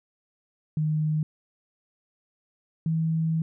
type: tone pair in turn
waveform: sine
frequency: 154.2 / 161.38 Hz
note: D#3 / E3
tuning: -15 / -36 cents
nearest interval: minor second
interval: 79 cents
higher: second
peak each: -22 dBFS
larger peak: neither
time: 0.77-1.23 / 2.86-3.42 s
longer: second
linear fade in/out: 2 ms
effects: none